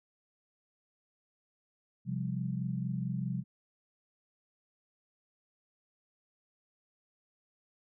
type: chord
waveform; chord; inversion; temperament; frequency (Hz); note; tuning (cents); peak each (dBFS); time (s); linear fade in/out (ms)
sine; C suspended fourth; none; equal with one note detuned; 130.81 / 174.61 / 199.19; C3 / F3 / G3; 0 / 0 / +28; -35 / -36 / -38; 2.05-3.44; 50
effects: none